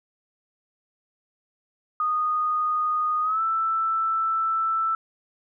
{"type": "tone with pitch glide", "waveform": "sine", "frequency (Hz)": [1236, 1324.7], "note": ["D#6", "E6"], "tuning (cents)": [-12, 8], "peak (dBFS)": -21, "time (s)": [2, 4.95], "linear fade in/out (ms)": 2, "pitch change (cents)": 120, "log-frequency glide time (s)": [3.22, 3.41], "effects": []}